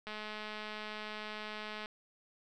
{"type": "click train", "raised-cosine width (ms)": 0.3, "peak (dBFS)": -27, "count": 382, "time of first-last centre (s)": [0.07, 1.859], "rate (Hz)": 213, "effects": []}